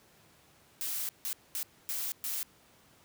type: noise bursts at uneven times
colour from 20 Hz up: blue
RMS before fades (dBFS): -35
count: 5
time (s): 0.81-1.09 / 1.25-1.33 / 1.55-1.63 / 1.89-2.12 / 2.24-2.43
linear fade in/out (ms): 0
effects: pink hiss -62 dBFS RMS until 3.04 s + high-pass 80 Hz 12 dB/octave